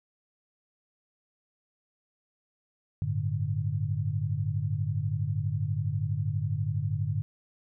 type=chord; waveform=sine; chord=G suspended second; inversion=none; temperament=just; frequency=98 / 110.25 / 147 Hz; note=G2 / A2 / D3; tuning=0 / +4 / +2 cents; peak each=-31 dBFS; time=3.02-7.22 s; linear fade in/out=0 ms; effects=none